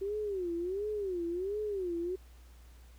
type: tone with vibrato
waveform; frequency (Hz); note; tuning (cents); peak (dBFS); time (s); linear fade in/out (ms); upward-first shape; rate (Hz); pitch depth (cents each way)
sine; 379.6; F#4; +44; -32; 0.01-2.16; 10; sine; 1.4; 200
effects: added 60 Hz sine -52 dBFS peak until 2.98 s + pink hiss -64 dBFS RMS until 2.98 s